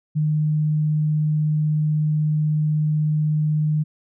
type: tone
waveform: sine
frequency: 152.7 Hz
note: D#3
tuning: 32 cents flat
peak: -17 dBFS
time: 0.15-3.84 s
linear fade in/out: 20 ms
effects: none